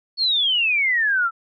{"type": "exponential sweep", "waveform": "sine", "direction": "down", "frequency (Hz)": [4435, 1313], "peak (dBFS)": -16, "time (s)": [0.17, 1.31], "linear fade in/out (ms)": 50, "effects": ["MP3 96 kbps"]}